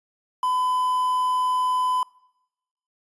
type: tone with quantisation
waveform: triangle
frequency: 1008 Hz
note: B5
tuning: 35 cents sharp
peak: -18 dBFS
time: 0.43-2.03 s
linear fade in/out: 2 ms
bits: 7
effects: noise-tail reverb RT60 0.9 s tail -24 dB re dry + resampled to 24000 Hz